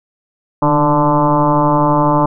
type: tone with frequency modulation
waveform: sine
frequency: 590 Hz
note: D5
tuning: 8 cents sharp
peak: -9 dBFS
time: 0.62-2.26 s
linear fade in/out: 5 ms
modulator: 146 Hz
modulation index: 3.5
effects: none